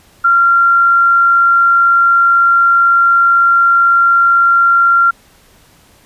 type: tone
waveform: sine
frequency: 1379 Hz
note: F6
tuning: 22 cents flat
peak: -6 dBFS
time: 0.24-5.11 s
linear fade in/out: 10 ms
effects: pink hiss -47 dBFS RMS until 6.05 s + resampled to 32000 Hz